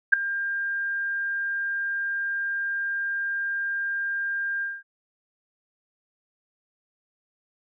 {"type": "tone with ADSR envelope", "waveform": "sine", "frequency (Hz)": 1600, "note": "G6", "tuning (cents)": 35, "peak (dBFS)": -8, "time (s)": [0.12, 4.83], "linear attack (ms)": 16, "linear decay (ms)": 3, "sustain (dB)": -17, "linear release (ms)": 210, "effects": []}